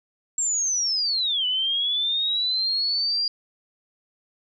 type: linear two-way sweep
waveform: sine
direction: down then up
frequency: 7540 to 2960 to 4815 Hz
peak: -21 dBFS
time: 0.38-3.28 s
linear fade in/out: 2 ms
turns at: 1.46 s
effects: none